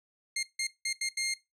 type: tone bursts at uneven times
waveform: 15% pulse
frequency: 2122 Hz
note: C7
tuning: 24 cents sharp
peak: -23 dBFS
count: 5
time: 0.36-0.43 / 0.59-0.67 / 0.85-0.93 / 1.01-1.09 / 1.17-1.34 s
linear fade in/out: 5 ms
effects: noise-tail reverb RT60 0.2 s tail -18 dB re dry + low-pass 11000 Hz 12 dB/octave